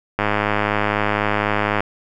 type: click train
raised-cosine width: 0.5 ms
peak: -3 dBFS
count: 169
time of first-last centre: 0.19-1.805 s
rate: 104 Hz
effects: none

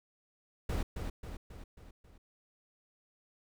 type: noise with echo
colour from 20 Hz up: brown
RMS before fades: -33 dBFS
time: 0.69-0.83 s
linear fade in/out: 5 ms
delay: 270 ms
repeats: 5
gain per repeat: -5 dB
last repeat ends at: 2.18 s
effects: none

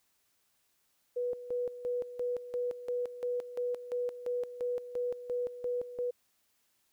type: tone with tremolo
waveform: sine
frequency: 490 Hz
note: B4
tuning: 14 cents flat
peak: -30 dBFS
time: 1.16-6.11 s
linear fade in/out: 10 ms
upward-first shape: square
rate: 2.9 Hz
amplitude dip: 75%
effects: white hiss -74 dBFS RMS until 6.92 s

